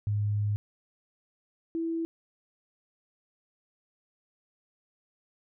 sine tone pair in turn, 103.83 / 329.6 Hz, G#2 / E4, 0 / 0 cents, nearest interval octave + minor sixth, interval 2000 cents, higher second, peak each -25 / -28 dBFS, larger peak first, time 0.07-0.56 / 1.75-2.05 s, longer first, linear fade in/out 0 ms, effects none

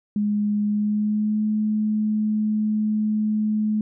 sine tone with pitch glide, 207.8 to 213.8 Hz, G#3 to A3, +1 to -49 cents, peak -19 dBFS, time 0.16-3.81 s, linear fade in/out 2 ms, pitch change +50 cents, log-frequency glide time 0.64-1.44 s, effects none

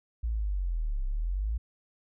sine linear two-way sweep, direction down then up, 58.27 to 31.93 to 58.27 Hz, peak -27 dBFS, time 0.23-1.58 s, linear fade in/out 10 ms, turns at 1.05 s, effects none

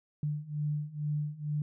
sine beating tone pair, 147.8 / 150 Hz, D3 / D3, +11 / +37 cents, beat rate 2.2 Hz, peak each -35 / -33 dBFS, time 0.23-1.62 s, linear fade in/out 2 ms, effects none

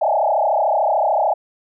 sine tone with frequency modulation, 731 Hz, F#5, 21 cents flat, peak -14 dBFS, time 0.01-1.34 s, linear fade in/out 10 ms, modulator 33.5 Hz, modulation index 4, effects none

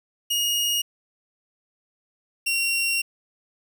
sawtooth tone pair in turn, 2869 / 2746 Hz, F7 / F7, +46 / -30 cents, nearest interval minor second, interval 76 cents, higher first, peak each -18 dBFS, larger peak neither, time 0.3-0.82 / 2.46-3.02 s, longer second, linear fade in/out 10 ms, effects 9-bit

